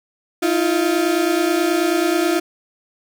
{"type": "tone pair together", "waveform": "35% pulse", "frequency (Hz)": [317.8, 347.1], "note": ["D#4", "F4"], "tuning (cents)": [37, -11], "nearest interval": "major second", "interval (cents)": 152, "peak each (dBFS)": [-18, -16], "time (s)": [0.42, 2.4], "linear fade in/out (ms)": 10, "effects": []}